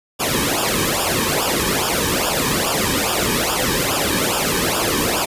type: noise with flanger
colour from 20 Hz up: pink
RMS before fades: -19 dBFS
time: 0.19-5.26 s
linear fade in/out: 20 ms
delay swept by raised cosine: 0.48 to 1.48 ms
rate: 2.4 Hz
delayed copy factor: -0.85
effects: resampled to 32000 Hz